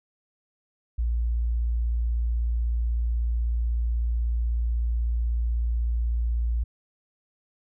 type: tone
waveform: sine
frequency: 58.1 Hz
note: A#1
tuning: 5 cents flat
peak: -22 dBFS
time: 0.98-6.64 s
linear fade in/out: 10 ms
effects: none